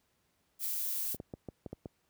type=noise; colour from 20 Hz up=violet; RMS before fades=-35 dBFS; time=0.59-1.17 s; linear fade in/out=50 ms
type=clicks; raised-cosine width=2 ms; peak=-27 dBFS; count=7; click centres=1.146 / 1.201 / 1.338 / 1.487 / 1.662 / 1.73 / 1.858 s
effects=pink hiss -75 dBFS RMS until 2.09 s + high-pass 60 Hz 12 dB/octave

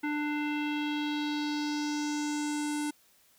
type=tone with low-pass filter sweep; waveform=square; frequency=296.7 Hz; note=D4; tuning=18 cents sharp; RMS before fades=-32 dBFS; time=0.03-2.91 s; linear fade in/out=10 ms; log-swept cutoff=2000 to 9900 Hz; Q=2.9; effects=white hiss -64 dBFS RMS until 3.38 s

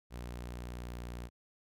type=tone with pitch glide; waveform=sawtooth; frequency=60.4 to 59.84 Hz; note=B1 to A#1; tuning=-38 to +46 cents; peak=-37 dBFS; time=0.1-1.3 s; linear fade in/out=50 ms; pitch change=-16 cents; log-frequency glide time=0.77-0.99 s; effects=none

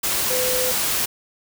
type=tone in noise; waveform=sine; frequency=507 Hz; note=B4; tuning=45 cents sharp; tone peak=-23 dBFS; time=0.3-0.72 s; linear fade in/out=10 ms; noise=white; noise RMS=-22 dBFS; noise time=0.03-1.06 s; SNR=-4 dB; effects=none

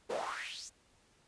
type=noise with high-pass filter sweep; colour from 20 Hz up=brown; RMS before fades=-40 dBFS; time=0.09-0.7 s; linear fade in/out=20 ms; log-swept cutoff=420 to 7300 Hz; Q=4.9; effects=pink hiss -68 dBFS RMS until 1.27 s + resampled to 22050 Hz

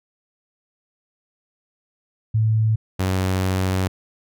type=tone pair in turn; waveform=sine / sawtooth; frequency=110 / 93.79 Hz; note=A2 / F#2; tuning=0 / +24 cents; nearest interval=minor third; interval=276 cents; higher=first; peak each=-15 dBFS; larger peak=neither; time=2.34-2.76 / 2.99-3.88 s; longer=second; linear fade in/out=10 ms; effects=none

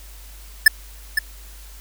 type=tone with echo; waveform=square; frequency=1750 Hz; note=A6; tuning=10 cents flat; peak=-6 dBFS; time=0.66-0.68 s; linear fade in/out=5 ms; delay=510 ms; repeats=1; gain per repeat=-9 dB; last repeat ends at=1.19 s; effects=added 50 Hz sine -39 dBFS peak until 1.8 s + white hiss -46 dBFS RMS until 1.8 s

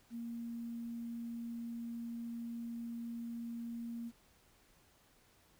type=tone with quantisation; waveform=sine; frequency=233.4 Hz; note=A#3; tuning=2 cents sharp; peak=-40 dBFS; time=0.1-4.12 s; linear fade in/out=50 ms; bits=11; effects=pink hiss -68 dBFS RMS until 5.59 s

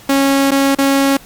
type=tone with dropouts; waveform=sawtooth; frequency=274.8 Hz; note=C#4; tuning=15 cents flat; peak=-6 dBFS; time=0.09-1.17 s; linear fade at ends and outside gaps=5 ms; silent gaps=0.509-0.516 / 0.75-0.785 s; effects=pink hiss -40 dBFS RMS until 1.25 s + MP3 96 kbps

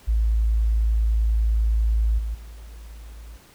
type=tone with level steps; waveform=sine; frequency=55 Hz; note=A1; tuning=in tune; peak=-17 / -24 / -37 dBFS; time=0.07-3.38 s; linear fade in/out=20 ms; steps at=2.18 / 2.34 s; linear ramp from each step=10 ms; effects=pink hiss -52 dBFS RMS until 3.54 s

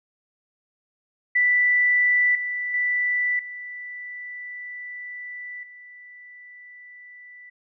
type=tone with level steps; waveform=sine; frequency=1975.5 Hz; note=B6; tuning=in tune; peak=-16 / -25 / -20 / -33 / -42 dBFS; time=1.35-7.5 s; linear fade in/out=10 ms; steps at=2.35 / 2.74 / 3.39 / 5.63 s; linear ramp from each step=2 ms; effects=none

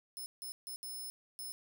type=tone bursts at uneven times; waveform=5% pulse; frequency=5230 Hz; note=E8; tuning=15 cents flat; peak=-36 dBFS; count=5; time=0.17-0.26 / 0.42-0.52 / 0.67-0.76 / 0.83-1.1 / 1.39-1.52 s; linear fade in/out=0 ms; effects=none

